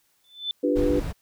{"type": "tone with exponential growth", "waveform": "sine", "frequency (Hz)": 3520, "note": "A7", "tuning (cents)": 0, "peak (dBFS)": -22, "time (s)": [0.24, 0.51], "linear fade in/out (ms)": 1, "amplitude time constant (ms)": 58}
{"type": "chord", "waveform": "sine", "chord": "G dominant seventh", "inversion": "second", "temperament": "equal", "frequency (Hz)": [293.7, 349.2, 392, 493.9], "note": ["D4", "F4", "G4", "B4"], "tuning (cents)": [0, 0, 0, 0], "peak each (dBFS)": [-23, -28, -28, -24], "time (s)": [0.63, 1], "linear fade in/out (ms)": 10}
{"type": "noise", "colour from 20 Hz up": "brown", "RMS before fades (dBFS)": -29, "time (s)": [0.75, 1.13], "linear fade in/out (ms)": 20}
{"effects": ["white hiss -67 dBFS RMS until 1.21 s"]}